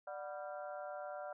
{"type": "harmonic tone with a mistuned harmonic", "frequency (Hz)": 196.8, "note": "G3", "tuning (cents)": 7, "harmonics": [3, 4, 5, 6, 7, 8], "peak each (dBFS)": [-45, -47, -55, -61, -51, -61], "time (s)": [0.07, 1.33], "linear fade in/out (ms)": 5, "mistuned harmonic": 4, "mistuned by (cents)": -110, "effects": []}